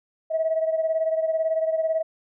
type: beating tone pair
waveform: sine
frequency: 640 / 658 Hz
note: D#5 / E5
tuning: +49 / -3 cents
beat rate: 18 Hz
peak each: -21 / -27 dBFS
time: 0.3-2.03 s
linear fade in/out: 20 ms
effects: tanh soft clip ceiling -14 dBFS